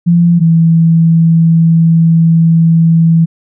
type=tone pair in turn; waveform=sine; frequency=171.5 / 164.62 Hz; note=F3 / E3; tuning=-31 / -2 cents; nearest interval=minor second; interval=71 cents; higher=first; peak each=-4 dBFS; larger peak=neither; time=0.06-0.4 / 0.4-3.26 s; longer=second; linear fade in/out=20 ms; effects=none